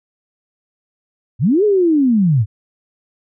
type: linear two-way sweep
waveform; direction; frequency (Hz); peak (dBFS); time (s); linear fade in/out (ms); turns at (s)
sine; up then down; 93.8 to 431.4 to 93.8; -10; 1.39-2.46; 50; 1.64
effects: none